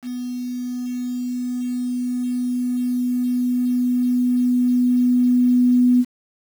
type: tone with level ramp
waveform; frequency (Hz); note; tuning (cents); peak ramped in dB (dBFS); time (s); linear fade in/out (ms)
sine; 247.6; B3; +5; -25 to -11; 0.02-6.05; 50
effects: 7-bit